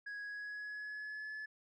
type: tone with pitch glide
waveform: sine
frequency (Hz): 1661.2 to 1721.8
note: G#6 to A6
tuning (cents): 0 to -38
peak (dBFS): -39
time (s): 0.06-1.46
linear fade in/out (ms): 10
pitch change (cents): +62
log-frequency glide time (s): 0.22-1.35
effects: tanh soft clip ceiling -41 dBFS